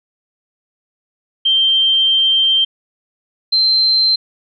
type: tone pair in turn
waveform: sine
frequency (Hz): 3146 / 4118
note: G7 / C8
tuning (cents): +6 / -28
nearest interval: perfect fourth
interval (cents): 466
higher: second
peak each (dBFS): -10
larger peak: neither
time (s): 1.45-2.65 / 3.52-4.16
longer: first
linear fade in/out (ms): 10
effects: none